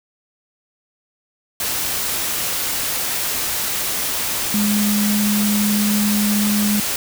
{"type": "tone in noise", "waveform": "sine", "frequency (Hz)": 207.7, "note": "G#3", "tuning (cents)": 0, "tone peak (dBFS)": -16, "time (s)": [4.54, 6.8], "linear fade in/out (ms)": 2, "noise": "white", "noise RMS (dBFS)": -22, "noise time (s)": [1.6, 6.96], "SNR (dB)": 3, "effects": []}